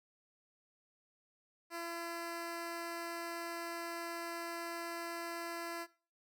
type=tone; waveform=10% pulse; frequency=338.5 Hz; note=E4; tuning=46 cents sharp; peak=-32 dBFS; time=1.7-5.87 s; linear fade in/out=50 ms; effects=noise-tail reverb RT60 0.4 s tail -20 dB re dry